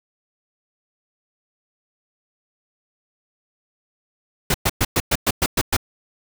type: noise bursts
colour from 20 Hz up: pink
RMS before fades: -18 dBFS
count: 9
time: 4.5-5.767 s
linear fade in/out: 5 ms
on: 43 ms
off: 110 ms
effects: none